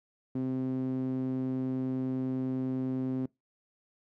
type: tone with band-pass filter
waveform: sawtooth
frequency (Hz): 130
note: C3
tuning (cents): -11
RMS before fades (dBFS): -32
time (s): 0.35-3.26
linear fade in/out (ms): 5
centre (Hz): 260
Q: 2.8
effects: noise-tail reverb RT60 0.2 s tail -24 dB re dry